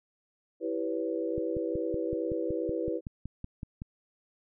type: chord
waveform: sine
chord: C# half-diminished seventh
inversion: first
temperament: equal with one note detuned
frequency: 329.6 / 392 / 493.9 / 561.8 Hz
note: E4 / G4 / B4 / C#5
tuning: 0 / 0 / 0 / +23 cents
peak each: -33 / -36 / -33 / -39 dBFS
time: 0.6-3.01 s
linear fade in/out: 50 ms
type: click train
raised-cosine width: 5 ms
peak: -25 dBFS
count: 14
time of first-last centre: 1.38-3.819 s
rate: 5.33 Hz
effects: none